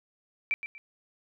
sine tone with echo, 2336 Hz, D7, 10 cents flat, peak -24 dBFS, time 0.51-0.54 s, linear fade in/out 0 ms, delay 120 ms, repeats 2, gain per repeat -10 dB, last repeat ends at 0.78 s, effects none

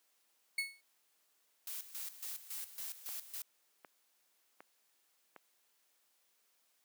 35% pulse tone with exponential decay, 2202 Hz, C#7, 12 cents flat, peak -29 dBFS, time 0.58-0.81 s, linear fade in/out 5 ms, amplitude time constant 50 ms
blue noise with tremolo, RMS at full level -43 dBFS, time 1.67-3.42 s, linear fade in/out 2 ms, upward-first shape square, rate 3.6 Hz, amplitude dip 75%
click train, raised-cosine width 0.5 ms, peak -36 dBFS, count 4, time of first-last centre 3.09-5.363 s, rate 1.32 Hz
effects white hiss -75 dBFS RMS until 6.84 s + high-pass 300 Hz 12 dB/octave

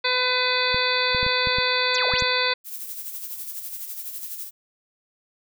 harmonic tone, 503 Hz, B4, 32 cents sharp, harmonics 1 / 2 / 3 / 4 / 5 / 7 / 8 / 9, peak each -28 / -28 / -28 / -28 / -28 / -28 / -28 / -28 dBFS, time 0.04-2.54 s, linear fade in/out 10 ms
clicks, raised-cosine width 5 ms, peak -19 dBFS, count 8, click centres 0.745 / 1.148 / 1.23 / 1.265 / 1.472 / 1.585 / 2.138 / 2.223 s
sine exponential two-way sweep, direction down then up, 8280 to 440 to 8280 Hz, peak -28 dBFS, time 1.94-2.21 s, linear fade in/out 10 ms, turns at 2.07 s
violet noise with tremolo, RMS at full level -32 dBFS, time 2.64-4.51 s, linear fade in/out 50 ms, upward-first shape sine, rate 12 Hz, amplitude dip 50%
effects none

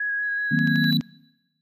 sine tone with vibrato, 1661.2 Hz, G#6, in tune, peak -23 dBFS, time 0-0.91 s, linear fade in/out 5 ms, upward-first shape square, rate 5.3 Hz, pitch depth 11 cents each way
triangle tone with exponential growth, 3951 Hz, B7, in tune, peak -20 dBFS, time 0.23-0.97 s, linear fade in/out 1 ms, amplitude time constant 160 ms
sine chord, C half-diminished seventh, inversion first, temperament equal, 155.56 / 185 / 233.1 / 261.6 Hz, Eb3 / Gb3 / Bb3 / C4, 0 / 0 / 0 / 0 cents, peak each -23 / -27 / -23 / -26 dBFS, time 0.51-1.01 s, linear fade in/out 10 ms
click train, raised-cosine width 0.2 ms, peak -21 dBFS, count 6, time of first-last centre 0.59-1.01 s, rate 11.9 Hz
effects noise-tail reverb RT60 1.0 s tail -24 dB re dry

